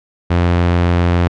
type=tone; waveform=sawtooth; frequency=87.1 Hz; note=F2; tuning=4 cents flat; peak=-7 dBFS; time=0.3-1.28 s; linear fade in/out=10 ms; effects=low-pass 3000 Hz 12 dB/octave